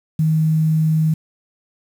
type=tone; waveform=sine; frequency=157.7 Hz; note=D#3; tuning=24 cents sharp; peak=-13 dBFS; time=0.19-1.14 s; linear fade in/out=5 ms; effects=7-bit